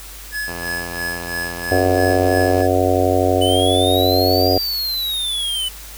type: tone with tremolo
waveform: square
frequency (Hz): 1700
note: G#6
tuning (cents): +40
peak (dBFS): -22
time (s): 0.31-2.68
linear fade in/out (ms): 50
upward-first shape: sine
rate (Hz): 3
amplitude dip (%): 75
type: tone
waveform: 5% pulse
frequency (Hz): 86.2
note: F2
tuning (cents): -22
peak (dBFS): -17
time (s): 0.47-2.63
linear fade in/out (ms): 20
type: harmonic tone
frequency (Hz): 92.1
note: F#2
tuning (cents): -7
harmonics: 1 / 3 / 4 / 5 / 6 / 7 / 8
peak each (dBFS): -21 / -21 / -21 / -21 / -21 / -21 / -21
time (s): 1.71-4.58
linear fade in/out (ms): 5
type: exponential two-way sweep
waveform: square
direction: up then down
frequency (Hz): 2979 to 4851 to 2979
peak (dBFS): -20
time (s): 3.41-5.69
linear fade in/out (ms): 10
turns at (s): 4.52
effects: added 50 Hz sine -37 dBFS peak until 5.97 s + white hiss -37 dBFS RMS until 5.97 s